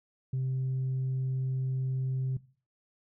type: tone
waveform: sine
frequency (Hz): 130.81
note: C3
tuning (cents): 0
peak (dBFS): -26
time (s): 0.33-2.37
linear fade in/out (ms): 5
effects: noise-tail reverb RT60 0.4 s tail -20 dB re dry + tanh soft clip ceiling -26 dBFS